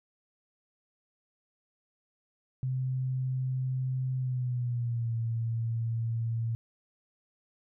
sine tone with pitch glide, 129.5 to 114.71 Hz, C3 to A#2, -17 to -27 cents, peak -28 dBFS, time 2.63-6.55 s, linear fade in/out 0 ms, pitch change -210 cents, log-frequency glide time 4.16-5.15 s, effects none

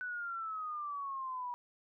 sine exponential sweep, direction down, 1500 to 966 Hz, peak -37 dBFS, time 0.01-1.54 s, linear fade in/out 0 ms, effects none

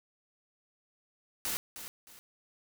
white noise with echo, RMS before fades -34 dBFS, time 1.45-1.57 s, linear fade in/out 0 ms, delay 310 ms, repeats 2, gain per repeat -10 dB, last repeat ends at 2.19 s, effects none

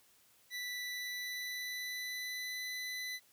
25% pulse tone with pitch glide, 1975.5 to 2001 Hz, B6 to B6, 0 to +22 cents, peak -35 dBFS, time 0.5-3.2 s, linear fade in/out 50 ms, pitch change +22 cents, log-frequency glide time 0.85-2.65 s, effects white hiss -67 dBFS RMS until 3.32 s

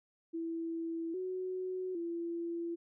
sine tone with pitch steps, 330.4 / 370.2 / 338.8 Hz, E4 / F#4 / E4, +4 / +1 / +48 cents, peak -35 dBFS, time 0.33-2.76 s, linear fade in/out 20 ms, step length 810 ms, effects none

